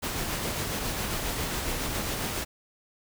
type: noise with tremolo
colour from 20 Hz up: pink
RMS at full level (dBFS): -30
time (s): 0.02-2.45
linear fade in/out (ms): 20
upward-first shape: sine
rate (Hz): 7.3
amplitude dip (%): 25
effects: none